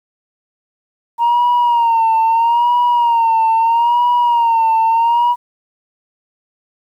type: tone with vibrato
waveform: sine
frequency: 932.3 Hz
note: A#5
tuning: in tune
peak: -8 dBFS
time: 1.18-5.36 s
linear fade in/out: 50 ms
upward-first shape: sine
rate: 0.77 Hz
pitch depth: 68 cents each way
effects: tanh soft clip ceiling -8 dBFS + 8-bit